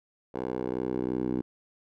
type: tone with band-pass filter sweep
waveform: 10% pulse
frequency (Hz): 63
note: B1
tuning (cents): +35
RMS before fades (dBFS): -31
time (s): 0.34-1.42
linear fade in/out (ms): 10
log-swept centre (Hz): 540 to 300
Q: 2
effects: none